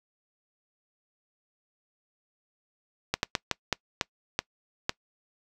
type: slowing click train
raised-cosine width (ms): 0.2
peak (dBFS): -7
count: 8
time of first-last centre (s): 3.14-4.894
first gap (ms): 91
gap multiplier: 1.33
effects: noise-tail reverb RT60 0.1 s tail -24 dB re dry